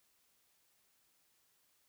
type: silence
effects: white hiss -74 dBFS RMS until 1.88 s